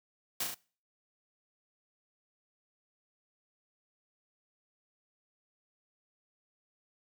white noise with echo, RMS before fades -33 dBFS, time 0.4-0.44 s, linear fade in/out 5 ms, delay 35 ms, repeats 3, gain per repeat -3 dB, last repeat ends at 0.545 s, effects noise-tail reverb RT60 0.4 s tail -23 dB re dry + high-pass 100 Hz 12 dB/octave

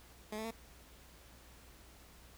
15% pulse tone with pitch steps, 213.1 / 219.9 / 226.8 Hz, G#3 / A3 / A#3, +45 / -1 / -47 cents, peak -33 dBFS, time 0.32-0.509 s, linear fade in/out 5 ms, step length 63 ms, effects added 60 Hz sine -60 dBFS peak until 2.37 s + pink hiss -60 dBFS RMS until 2.37 s

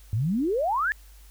sine exponential sweep, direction up, 97.9 to 1800 Hz, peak -22 dBFS, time 0.13-0.92 s, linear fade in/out 0 ms, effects added 50 Hz sine -47 dBFS peak until 1.3 s + white hiss -57 dBFS RMS until 1.3 s

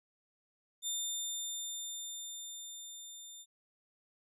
20% pulse tone with level ramp, 3600 Hz, A7, 39 cents sharp, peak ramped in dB -28 to -43 dBFS, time 0.82-3.46 s, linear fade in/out 50 ms, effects none

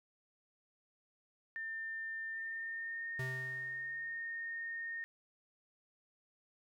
sine tone with pitch glide, 1800 to 1838.9 Hz, A6 to A#6, +39 to -24 cents, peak -39 dBFS, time 1.56-5.04 s, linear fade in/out 0 ms, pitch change +37 cents, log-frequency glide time 2.29-3.12 s
square tone with exponential decay, 129.9 Hz, C3, 12 cents flat, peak -38 dBFS, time 3.19-4.21 s, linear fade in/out 5 ms, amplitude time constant 220 ms
effects none

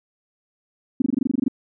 sine tone bursts, 260 Hz, C4, 11 cents flat, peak -15 dBFS, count 12, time 1-1.482 s, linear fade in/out 5 ms, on 20 ms, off 22 ms, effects none

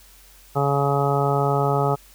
harmonic tone, 140.6 Hz, C#3, 25 cents sharp, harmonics 1 / 2 / 3 / 4 / 5 / 6 / 7 / 8 / 9, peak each -22 / -32 / -24 / -28 / -26 / -26 / -36 / -35 / -27 dBFS, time 0.55-1.96 s, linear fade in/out 20 ms, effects added 46 Hz sine -51 dBFS peak until 2.14 s + white hiss -51 dBFS RMS until 2.14 s

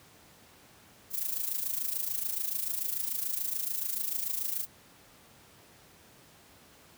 violet noise with amplitude modulation, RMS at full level -30 dBFS, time 1.1-4.67 s, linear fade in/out 50 ms, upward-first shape sine, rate 26.9 Hz, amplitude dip 70%, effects pink hiss -57 dBFS RMS until 6.97 s + high-pass 80 Hz 12 dB/octave

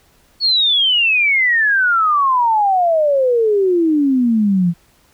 sine exponential sweep, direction down, 4435 to 166.6 Hz, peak -11 dBFS, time 0.4-4.74 s, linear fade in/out 50 ms, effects pink hiss -54 dBFS RMS until 5.13 s

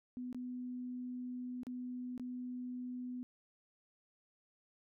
sine tone with dropouts, 249.2 Hz, B3, 16 cents sharp, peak -40 dBFS, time 0.17-3.23 s, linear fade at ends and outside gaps 0 ms, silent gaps 0.328-0.346 / 1.633-1.668 / 2.178-2.197 s, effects none

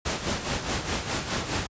pink noise with tremolo, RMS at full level -26 dBFS, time 0.05-1.67 s, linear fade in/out 10 ms, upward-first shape sine, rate 4.8 Hz, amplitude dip 60%, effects high-pass 60 Hz 12 dB/octave + resampled to 16000 Hz

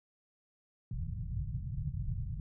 white low-pass noise, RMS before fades -37 dBFS, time 0.91-2.4 s, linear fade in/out 2 ms, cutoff 150 Hz, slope 48 dB/octave, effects none

